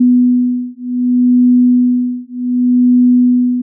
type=beating tone pair; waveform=sine; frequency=247.1 / 247.76 Hz; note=B3 / B3; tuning=+1 / +6 cents; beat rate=0.66 Hz; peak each=-11 dBFS; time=0-3.62 s; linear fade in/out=10 ms; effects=none